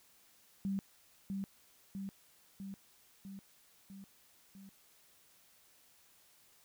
sine tone with echo, 195.5 Hz, G3, 4 cents flat, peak -33 dBFS, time 0.65-0.79 s, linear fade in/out 0 ms, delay 650 ms, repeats 6, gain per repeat -3 dB, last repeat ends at 4.69 s, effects white hiss -66 dBFS RMS until 6.64 s

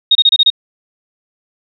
sine tone bursts, 3729 Hz, A#7, in tune, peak -5 dBFS, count 6, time 0.11-0.502 s, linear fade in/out 5 ms, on 42 ms, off 28 ms, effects none

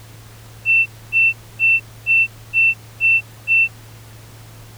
sine tone bursts, 2684 Hz, E7, 31 cents sharp, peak -10 dBFS, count 7, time 0.65-3.68 s, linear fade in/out 50 ms, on 210 ms, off 260 ms, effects added 111 Hz sine -39 dBFS peak until 4.77 s + pink hiss -44 dBFS RMS until 4.77 s

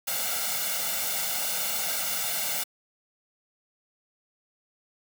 white noise with comb filter, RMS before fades -29 dBFS, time 0.07-2.64 s, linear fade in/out 10 ms, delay 1.4 ms, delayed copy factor +1, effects high-pass 200 Hz 12 dB/octave

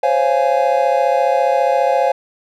triangle chord, Db major seventh, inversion third, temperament just, 519.7 / 554.4 / 693 / 831.5 Hz, C5 / Db5 / F5 / Ab5, -12 / 0 / -14 / +2 cents, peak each -16 dBFS, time 0.03-2.12 s, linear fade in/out 5 ms, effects none

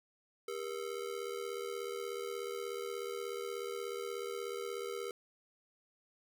square ring-modulated tone, 437.2 Hz, A4, 11 cents flat, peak -36 dBFS, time 0.48-5.11 s, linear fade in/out 2 ms, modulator 38.3 Hz, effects none

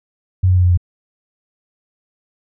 sine tone with pitch steps, 92.7 / 91.53 / 90.37 / 89.23 / 88.11 Hz, F#2 / F#2 / F#2 / F2 / F2, +4 / -18 / -40 / +38 / +16 cents, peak -9 dBFS, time 0.43-0.775 s, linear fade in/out 10 ms, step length 69 ms, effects none

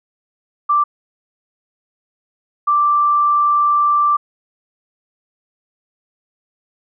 sine tone bursts at uneven times, 1174.7 Hz, D6, in tune, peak -11 dBFS, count 2, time 0.69-0.84 / 2.67-4.17 s, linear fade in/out 10 ms, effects none

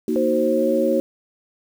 sine chord, D# minor, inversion second, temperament just, 233.3 / 311.1 / 373.4 Hz, A#3 / D#4 / F#4, +2 / 0 / +16 cents, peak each -23 dBFS, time 0.08-1 s, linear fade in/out 2 ms
sine tone with pitch glide, 524 to 541.5 Hz, C5 to C#5, +2 to -41 cents, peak -19 dBFS, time 0.16-1 s, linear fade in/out 0 ms, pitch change +57 cents, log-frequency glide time 0.35-0.7 s
effects 7-bit

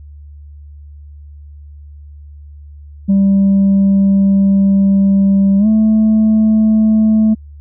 sine tone with pitch glide, 196.2 to 217.7 Hz, G3 to A3, +2 to -18 cents, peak -5 dBFS, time 3.08-7.35 s, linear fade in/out 20 ms, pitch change +180 cents, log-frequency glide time 5.58-5.67 s, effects tanh soft clip ceiling -6 dBFS + added 73 Hz sine -32 dBFS peak until 7.6 s

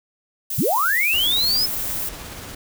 violet noise, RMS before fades -26 dBFS, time 0.5-2.09 s, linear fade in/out 5 ms
sine linear sweep, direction up, 84.7 to 5200 Hz, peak -17 dBFS, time 0.58-1.66 s, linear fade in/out 5 ms
pink noise with tremolo, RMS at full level -34 dBFS, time 1.13-2.55 s, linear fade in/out 5 ms, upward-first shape triangle, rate 17 Hz, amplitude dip 30%
effects none

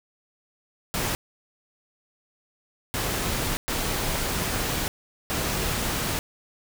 pink noise bursts at uneven times, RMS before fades -27 dBFS, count 4, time 0.94-1.15 / 2.94-3.57 / 3.68-4.88 / 5.3-6.19 s, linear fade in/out 0 ms, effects none

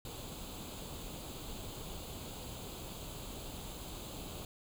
pink noise with comb filter, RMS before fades -45 dBFS, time 0.05-4.45 s, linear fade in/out 2 ms, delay 0.27 ms, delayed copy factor +0.7, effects none

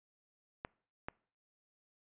clicks, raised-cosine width 0.5 ms, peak -24 dBFS, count 2, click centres 0.649 / 1.085 s, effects noise-tail reverb RT60 0.5 s tail -25 dB re dry + resampled to 8000 Hz

